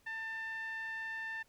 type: tone with low-pass filter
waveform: 5% pulse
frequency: 894 Hz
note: A5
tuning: 27 cents sharp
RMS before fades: -41 dBFS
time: 0.06-1.43 s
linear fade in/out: 10 ms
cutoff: 1900 Hz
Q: 5.2
effects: pink hiss -70 dBFS RMS until 1.48 s